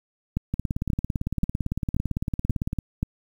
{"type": "two click trains", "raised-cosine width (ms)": 5, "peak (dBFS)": [-13, -11], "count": [41, 6], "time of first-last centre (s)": [[0.54, 2.787], [0.37, 3.03]], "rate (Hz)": [17.8, 1.88], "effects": ["8-bit"]}